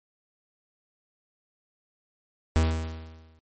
45% pulse tone with exponential decay, 80.2 Hz, E2, 47 cents flat, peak -17 dBFS, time 2.56-3.39 s, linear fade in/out 0 ms, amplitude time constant 180 ms, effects MP3 32 kbps

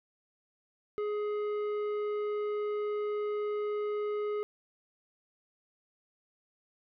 sine tone with tanh clipping, 418.2 Hz, G#4, 12 cents sharp, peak -32 dBFS, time 0.98-4.43 s, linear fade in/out 0 ms, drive 10 dB, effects none

